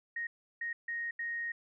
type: tone bursts at uneven times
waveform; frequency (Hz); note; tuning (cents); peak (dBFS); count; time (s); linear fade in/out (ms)
sine; 1867; A#6; +2; -34; 4; 0.16-0.27 / 0.61-0.73 / 0.88-1.11 / 1.19-1.52; 5
effects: none